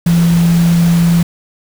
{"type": "tone in noise", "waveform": "sine", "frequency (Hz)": 169.8, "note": "F3", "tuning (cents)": -48, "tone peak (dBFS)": -7, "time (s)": [0.06, 1.23], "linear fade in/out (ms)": 5, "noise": "pink", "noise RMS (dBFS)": -24, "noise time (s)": [0.06, 1.23], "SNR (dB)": 14, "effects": []}